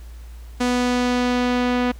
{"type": "tone with low-pass filter sweep", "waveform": "sawtooth", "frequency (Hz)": 246.9, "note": "B3", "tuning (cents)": 0, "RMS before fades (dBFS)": -20, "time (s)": [0.6, 1.92], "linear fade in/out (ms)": 10, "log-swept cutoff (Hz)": [7900, 3000], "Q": 0.87, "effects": ["added 58 Hz sine -35 dBFS peak until 1.99 s", "pink hiss -52 dBFS RMS until 1.99 s"]}